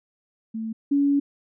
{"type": "tone pair in turn", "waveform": "sine", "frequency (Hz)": [222.5, 282.7], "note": ["A3", "C#4"], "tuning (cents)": [20, 34], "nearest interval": "major third", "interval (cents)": 414, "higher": "second", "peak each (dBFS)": [-27, -17], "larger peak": "second", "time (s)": [[0.54, 0.73], [0.91, 1.2]], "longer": "second", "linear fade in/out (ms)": 10, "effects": []}